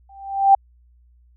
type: tone with exponential growth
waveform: sine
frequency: 786 Hz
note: G5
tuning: 4 cents sharp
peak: -6 dBFS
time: 0.09-0.55 s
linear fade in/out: 5 ms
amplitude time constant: 100 ms
effects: added 60 Hz sine -51 dBFS peak until 1.36 s